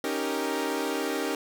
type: chord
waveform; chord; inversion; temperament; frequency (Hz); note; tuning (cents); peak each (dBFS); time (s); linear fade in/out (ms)
sawtooth; Eb dominant seventh; third; equal; 277.2 / 311.1 / 392 / 466.2; Db4 / Eb4 / G4 / Bb4; 0 / 0 / 0 / 0; -29 / -29 / -29 / -29; 0.04-1.35; 2
effects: none